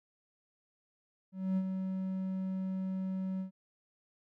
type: tone with ADSR envelope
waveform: triangle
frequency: 188.8 Hz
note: F#3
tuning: 35 cents sharp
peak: -25 dBFS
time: 1.32-3.51 s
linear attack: 250 ms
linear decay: 55 ms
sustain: -6 dB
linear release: 110 ms
effects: none